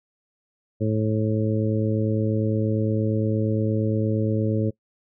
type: harmonic tone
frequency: 108.6 Hz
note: A2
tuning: 22 cents flat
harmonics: 1 / 2 / 3 / 4 / 5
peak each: -23 / -26 / -28 / -29 / -30 dBFS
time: 0.8-4.71 s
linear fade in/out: 20 ms
effects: noise-tail reverb RT60 0.1 s tail -22 dB re dry